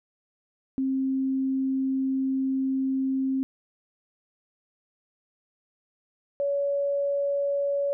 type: tone pair in turn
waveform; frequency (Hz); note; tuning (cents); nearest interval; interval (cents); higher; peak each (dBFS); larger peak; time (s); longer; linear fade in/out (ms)
sine; 265.8 / 564.5; C4 / C#5; +27 / +31; octave + minor second; 1304; second; -23; neither; 0.78-3.43 / 6.4-7.93; first; 0
effects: none